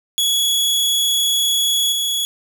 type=tone with level steps; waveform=sawtooth; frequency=3367 Hz; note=G#7; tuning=23 cents sharp; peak=-12 / -15 dBFS; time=0.18-2.25 s; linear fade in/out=0 ms; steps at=1.92 s; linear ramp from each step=2 ms; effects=none